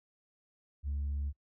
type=tone; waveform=sine; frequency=71.2 Hz; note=C#2; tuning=47 cents sharp; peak=-30 dBFS; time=0.83-1.33 s; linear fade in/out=50 ms; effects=noise-tail reverb RT60 0.1 s tail -26 dB re dry + tanh soft clip ceiling -30 dBFS